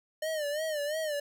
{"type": "tone with vibrato", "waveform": "square", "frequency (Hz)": 607, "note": "D#5", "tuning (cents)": -43, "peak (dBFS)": -31, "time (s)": [0.22, 1.2], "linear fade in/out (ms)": 5, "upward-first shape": "sine", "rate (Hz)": 2.9, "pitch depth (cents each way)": 95, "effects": []}